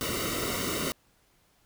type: noise with comb filter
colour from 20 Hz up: pink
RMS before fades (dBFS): -31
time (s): 0.01-0.92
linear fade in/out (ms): 0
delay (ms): 1.2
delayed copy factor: -0.9
effects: pink hiss -66 dBFS RMS until 1.65 s